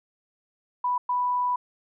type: tone bursts at uneven times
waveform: sine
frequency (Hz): 987.8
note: B5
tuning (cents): 0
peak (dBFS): -22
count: 2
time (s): 0.84-0.98 / 1.09-1.56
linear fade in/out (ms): 5
effects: none